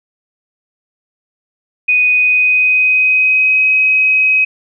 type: tone with pitch glide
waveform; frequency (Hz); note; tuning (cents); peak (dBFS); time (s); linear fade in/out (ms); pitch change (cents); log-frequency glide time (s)
sine; 2489 to 2534; D#7 to D#7; 0 to +31; -8; 1.88-4.45; 10; +31; 2.1-3.66
effects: none